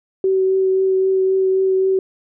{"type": "tone with vibrato", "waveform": "sine", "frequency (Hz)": 380, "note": "F#4", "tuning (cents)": 46, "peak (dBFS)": -13, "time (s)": [0.24, 1.99], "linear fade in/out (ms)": 2, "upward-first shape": "triangle", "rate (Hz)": 3.8, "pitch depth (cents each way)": 13, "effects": []}